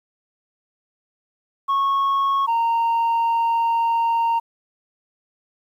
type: tone pair in turn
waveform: sine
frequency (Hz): 1100 / 923.7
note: C#6 / A#5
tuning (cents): -14 / -16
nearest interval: minor third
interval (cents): 302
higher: first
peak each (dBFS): -14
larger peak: neither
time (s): 1.68-2.47 / 2.47-4.4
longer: second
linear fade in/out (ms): 20
effects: tanh soft clip ceiling -16 dBFS + 9-bit